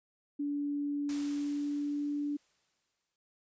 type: tone with pitch glide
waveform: sine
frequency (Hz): 288.2 to 290.7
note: D4 to D4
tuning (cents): -33 to -18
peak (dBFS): -31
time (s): 0.39-2.37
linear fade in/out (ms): 10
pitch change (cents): +15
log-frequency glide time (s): 1.2-2.09
type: noise with exponential decay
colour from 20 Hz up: white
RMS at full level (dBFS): -44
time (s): 1.09-3.16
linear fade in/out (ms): 1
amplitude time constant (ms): 450
effects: resampled to 16000 Hz